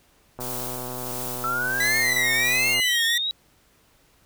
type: click train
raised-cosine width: 1 ms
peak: -21 dBFS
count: 302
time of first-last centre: 0.39-2.798 s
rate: 125 Hz
type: noise with tremolo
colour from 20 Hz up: blue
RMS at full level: -32 dBFS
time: 0.4-2.75 s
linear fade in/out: 10 ms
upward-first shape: sine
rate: 1.5 Hz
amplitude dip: 45%
type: exponential sweep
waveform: sine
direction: up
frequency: 1318.5 to 3900 Hz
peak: -23 dBFS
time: 1.44-3.31 s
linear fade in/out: 0 ms
type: tone with vibrato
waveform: sawtooth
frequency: 1975.5 Hz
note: B6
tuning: in tune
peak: -18 dBFS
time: 1.8-3.18 s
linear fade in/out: 5 ms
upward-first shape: triangle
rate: 1.4 Hz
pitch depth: 150 cents each way
effects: pink hiss -60 dBFS RMS until 4.25 s